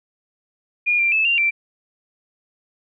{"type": "tone with pitch steps", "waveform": "sine", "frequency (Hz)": [2429, 2371, 2613, 2776, 2348], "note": ["D#7", "D7", "E7", "F7", "D7"], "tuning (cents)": [-42, 16, -16, -11, -1], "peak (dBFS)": -15, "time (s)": [0.86, 1.51], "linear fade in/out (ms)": 20, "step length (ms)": 130, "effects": []}